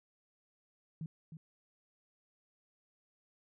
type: tone with echo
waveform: sine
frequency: 159.4 Hz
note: D#3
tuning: 42 cents sharp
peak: -38 dBFS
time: 1.01-1.06 s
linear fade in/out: 2 ms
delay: 310 ms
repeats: 1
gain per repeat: -8 dB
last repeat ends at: 1.37 s
effects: none